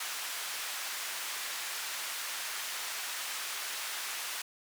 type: band-pass noise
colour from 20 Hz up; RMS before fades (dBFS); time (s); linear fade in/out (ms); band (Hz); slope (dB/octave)
pink; -38; 0-4.42; 5; 1300 to 16000; 12
effects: none